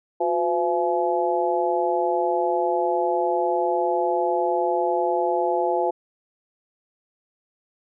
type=harmonic tone with a mistuned harmonic; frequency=169.8 Hz; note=F3; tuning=48 cents flat; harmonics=2 / 3 / 4 / 5; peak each=-25 / -25 / -25 / -25 dBFS; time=0.2-5.91 s; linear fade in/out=10 ms; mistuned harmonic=2; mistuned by=+98 cents; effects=none